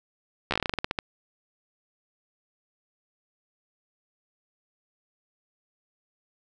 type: slowing click train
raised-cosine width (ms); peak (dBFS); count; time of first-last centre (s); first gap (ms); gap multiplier
0.3; -10; 14; 0.51-0.988; 13; 1.16
effects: none